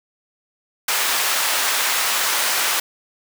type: high-pass noise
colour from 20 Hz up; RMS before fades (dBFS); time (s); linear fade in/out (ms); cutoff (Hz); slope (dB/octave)
pink; -20; 0.88-2.8; 5; 1000; 12
effects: none